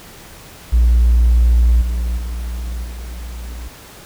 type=tone with level steps; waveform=triangle; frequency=59 Hz; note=A#1; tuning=22 cents sharp; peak=-5 / -14 / -19 / -24 dBFS; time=0.72-3.69 s; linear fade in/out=20 ms; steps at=1.81 / 2.17 / 2.84 s; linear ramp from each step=10 ms; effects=tanh soft clip ceiling -5 dBFS + pink hiss -39 dBFS RMS until 4.05 s